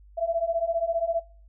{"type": "beating tone pair", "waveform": "sine", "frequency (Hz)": [659.3, 674.3], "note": ["E5", "E5"], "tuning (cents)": [0, 39], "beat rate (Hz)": 15, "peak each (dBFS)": -26, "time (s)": [0.17, 1.21], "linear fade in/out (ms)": 20, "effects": ["noise-tail reverb RT60 0.4 s tail -22 dB re dry", "added 50 Hz sine -49 dBFS peak until 1.48 s"]}